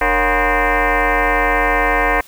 sine tone with frequency modulation, 554.4 Hz, C#5, in tune, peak -12 dBFS, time 0.01-2.21 s, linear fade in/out 5 ms, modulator 255 Hz, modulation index 6.4, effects white hiss -44 dBFS RMS until 2.27 s

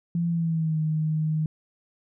sine tone with pitch glide, 170 to 155.89 Hz, F3 to D#3, -46 to +4 cents, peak -22 dBFS, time 0.15-1.46 s, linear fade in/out 2 ms, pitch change -150 cents, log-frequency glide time 0.28-0.79 s, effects none

